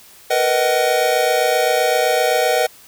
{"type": "chord", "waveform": "square", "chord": "B major seventh", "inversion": "third", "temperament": "equal with one note detuned", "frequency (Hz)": [466.2, 493.9, 622.3, 754.2], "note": ["A#4", "B4", "D#5", "F#5"], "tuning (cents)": [0, 0, 0, 33], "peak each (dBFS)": [-24, -20, -20, -20], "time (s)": [0.3, 2.67], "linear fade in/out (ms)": 10, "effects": ["white hiss -45 dBFS RMS until 2.87 s"]}